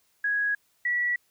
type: tone pair in turn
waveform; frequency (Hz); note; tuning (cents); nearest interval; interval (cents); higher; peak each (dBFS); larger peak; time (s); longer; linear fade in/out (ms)
sine; 1661.2 / 1942.1; G#6 / B6; 0 / -30; minor third; 270; second; -23; neither; 0.24-0.55 / 0.85-1.16; neither; 5
effects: white hiss -68 dBFS RMS until 1.3 s